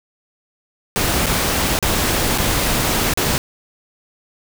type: noise with dropouts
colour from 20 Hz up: pink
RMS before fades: -18 dBFS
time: 0.96-3.38 s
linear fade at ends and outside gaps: 0 ms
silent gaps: 1.26-1.266 / 1.789-1.826 / 2.377-2.383 / 3.137-3.174 s
effects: none